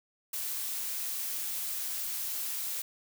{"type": "noise", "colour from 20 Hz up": "blue", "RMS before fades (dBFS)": -35, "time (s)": [0.33, 2.82], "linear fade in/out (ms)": 5, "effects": []}